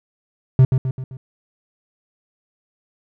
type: tone with echo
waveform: triangle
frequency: 130 Hz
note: C3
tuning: 11 cents flat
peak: -5 dBFS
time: 0.59-0.65 s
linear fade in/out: 2 ms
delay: 130 ms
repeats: 4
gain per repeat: -6 dB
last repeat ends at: 1.17 s
effects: none